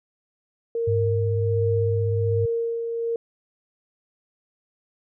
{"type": "tone with tremolo", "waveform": "sine", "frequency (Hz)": 462.8, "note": "A#4", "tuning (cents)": -13, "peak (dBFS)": -21, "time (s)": [0.75, 3.16], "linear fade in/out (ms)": 2, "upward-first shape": "sine", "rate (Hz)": 1.3, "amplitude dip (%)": 40}
{"type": "tone with vibrato", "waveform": "sine", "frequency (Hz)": 102.9, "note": "G#2", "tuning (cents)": -16, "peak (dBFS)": -21, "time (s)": [0.87, 2.46], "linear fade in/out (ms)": 10, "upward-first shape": "square", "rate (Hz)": 16, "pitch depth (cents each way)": 19}
{"effects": []}